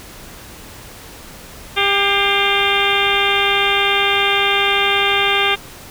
harmonic tone with a mistuned harmonic, 398.7 Hz, G4, 29 cents sharp, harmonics 1 / 2 / 3 / 4 / 5 / 6 / 7 / 8 / 9, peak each -22 / -22 / -22 / -22 / -22 / -22 / -22 / -22 / -22 dBFS, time 1.76-5.56 s, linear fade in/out 20 ms, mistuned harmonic 5, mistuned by +80 cents, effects pink hiss -37 dBFS RMS until 5.9 s

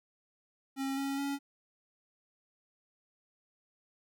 square tone with pitch steps, 270.6 / 275.2 / 279.8 Hz, C#4 / C#4 / C#4, -42 / -12 / +16 cents, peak -33 dBFS, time 0.76-1.39 s, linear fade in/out 50 ms, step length 210 ms, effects none

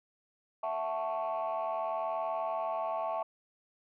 sine chord, F# minor seventh, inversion third, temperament equal, 659.3 / 740 / 880 / 1108.7 Hz, E5 / F#5 / A5 / C#6, 0 / 0 / 0 / 0 cents, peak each -33 / -38 / -36 / -37 dBFS, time 0.63-3.23 s, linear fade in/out 5 ms, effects tanh soft clip ceiling -26 dBFS

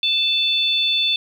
harmonic tone, 880 Hz, A5, in tune, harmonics 3 / 4 / 5, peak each -24 / -17 / -28 dBFS, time 0.03-1.16 s, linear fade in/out 2 ms, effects 8-bit

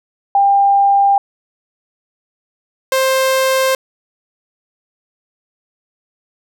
sine / sawtooth tone pair in turn, 797 / 526.9 Hz, G5 / C5, +28 / +12 cents, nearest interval perfect fifth, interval 716 cents, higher first, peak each -8 dBFS, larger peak neither, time 0.35-1.18 / 2.92-3.75 s, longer neither, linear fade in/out 2 ms, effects none

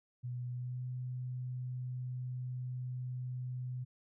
sine tone with pitch glide, 123.4 to 125.99 Hz, B2 to B2, -1 to +35 cents, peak -37 dBFS, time 0.23-3.85 s, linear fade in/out 20 ms, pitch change +36 cents, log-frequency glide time 0.52-0.83 s, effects none

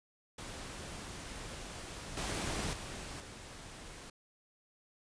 pink noise with level steps, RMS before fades -45 / -37 / -44 / -49 dBFS, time 0.38-4.1 s, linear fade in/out 5 ms, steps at 2.17 / 2.73 / 3.2 s, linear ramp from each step 2 ms, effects resampled to 22050 Hz

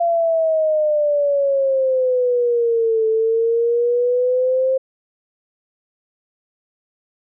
sine exponential two-way sweep, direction down then up, 688 to 440 to 529 Hz, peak -14 dBFS, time 0-4.78 s, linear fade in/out 10 ms, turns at 3.07 s, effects none

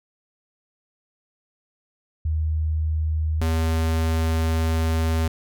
sine / square tone pair in turn, 78.3 / 80.92 Hz, D#2 / E2, +11 / -32 cents, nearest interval minor second, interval 57 cents, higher second, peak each -20 dBFS, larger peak neither, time 2.25-3.41 / 3.41-5.28 s, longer second, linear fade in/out 5 ms, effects none

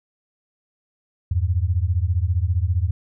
sine beating tone pair, 82.41 / 97.41 Hz, E2 / G2, 0 / -10 cents, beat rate 15 Hz, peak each -20 / -21 dBFS, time 1.31-2.91 s, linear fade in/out 5 ms, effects none

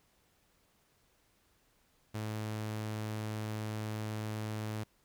sawtooth tone, 107.9 Hz, A2, 33 cents flat, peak -32 dBFS, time 2.14-4.84 s, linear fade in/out 10 ms, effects pink hiss -71 dBFS RMS until 5.04 s

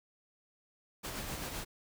pink noise with tremolo, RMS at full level -39 dBFS, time 1.03-1.65 s, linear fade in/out 20 ms, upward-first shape sine, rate 7.8 Hz, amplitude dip 35%, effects none

